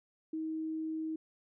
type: tone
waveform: sine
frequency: 317.2 Hz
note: D#4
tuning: 33 cents sharp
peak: -34 dBFS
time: 0.33-1.16 s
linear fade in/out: 5 ms
effects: none